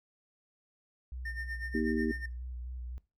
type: tone with vibrato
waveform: sine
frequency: 61.74 Hz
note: B1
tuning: in tune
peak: -38 dBFS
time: 1.12-2.98 s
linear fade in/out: 0 ms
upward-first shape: square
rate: 3.9 Hz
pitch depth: 26 cents each way
type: tone with tremolo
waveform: triangle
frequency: 1814 Hz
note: A#6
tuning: 48 cents flat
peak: -34 dBFS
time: 1.25-2.26 s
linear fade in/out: 5 ms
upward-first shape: sine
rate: 8.2 Hz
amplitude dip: 80%
type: harmonic tone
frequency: 78.5 Hz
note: D#2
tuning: 16 cents sharp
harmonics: 3 / 4 / 5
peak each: -31 / -33 / -35 dBFS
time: 1.74-2.12 s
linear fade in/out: 10 ms
effects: noise-tail reverb RT60 0.3 s tail -20 dB re dry